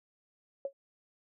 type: tone with exponential decay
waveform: sine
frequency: 551 Hz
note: C#5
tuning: 11 cents flat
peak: -28 dBFS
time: 0.65-0.73 s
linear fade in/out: 2 ms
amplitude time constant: 16 ms
effects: none